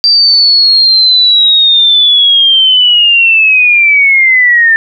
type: linear sweep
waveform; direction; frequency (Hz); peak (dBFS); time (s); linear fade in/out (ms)
sine; down; 4700 to 1782; -3; 0.04-4.76; 0
effects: none